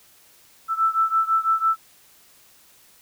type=beating tone pair; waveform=sine; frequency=1321 / 1327 Hz; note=E6 / E6; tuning=+3 / +11 cents; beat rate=6 Hz; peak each=-20 / -22 dBFS; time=0.68-1.77 s; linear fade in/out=50 ms; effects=white hiss -54 dBFS RMS until 3.01 s